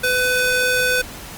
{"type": "tone with high-pass filter", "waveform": "square", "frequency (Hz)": 502, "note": "B4", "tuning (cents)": 28, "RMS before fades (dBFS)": -18, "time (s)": [0.03, 1.02], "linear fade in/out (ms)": 10, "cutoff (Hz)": 1000, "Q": 1.5, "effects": ["pink hiss -35 dBFS RMS until 1.37 s", "Opus 32 kbps"]}